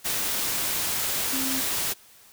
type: tone in noise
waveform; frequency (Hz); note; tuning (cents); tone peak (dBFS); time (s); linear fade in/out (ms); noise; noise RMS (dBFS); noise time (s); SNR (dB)
sine; 264.7; C4; +20; -30; 1.32-1.61; 20; white; -27; 0.04-1.94; -6
effects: white hiss -53 dBFS RMS until 2.32 s